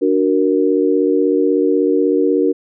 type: chord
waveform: sine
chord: D augmented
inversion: none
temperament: equal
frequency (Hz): 293.7 / 370 / 466.2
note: D4 / F#4 / A#4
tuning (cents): 0 / 0 / 0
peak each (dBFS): -16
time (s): 0.01-2.53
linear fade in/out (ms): 20
effects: none